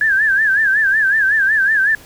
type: tone with vibrato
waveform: sine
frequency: 1661.2 Hz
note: G#6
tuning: in tune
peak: -11 dBFS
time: 0.01-1.95 s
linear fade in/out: 2 ms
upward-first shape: sine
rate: 5.4 Hz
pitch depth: 130 cents each way
effects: pink hiss -42 dBFS RMS until 2.05 s